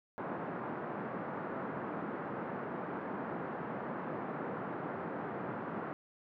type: band-pass noise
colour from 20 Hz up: pink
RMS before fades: -40 dBFS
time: 0.18-5.93 s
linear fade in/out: 0 ms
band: 160 to 1500 Hz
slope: 24 dB/octave
effects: none